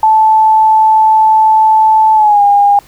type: tone with pitch glide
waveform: sine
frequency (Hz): 874 to 810.8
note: A5 to G#5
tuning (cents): -12 to -42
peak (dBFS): -4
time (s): 0.03-2.79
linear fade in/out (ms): 2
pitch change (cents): -130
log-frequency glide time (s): 2.14-2.42
effects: pink hiss -42 dBFS RMS until 2.87 s